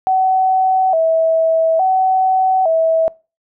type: tone with vibrato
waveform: sine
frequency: 700 Hz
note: F5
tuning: 4 cents sharp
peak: -11 dBFS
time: 0.07-3.08 s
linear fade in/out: 0 ms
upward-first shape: square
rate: 0.58 Hz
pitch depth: 130 cents each way
effects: noise-tail reverb RT60 0.3 s tail -23 dB re dry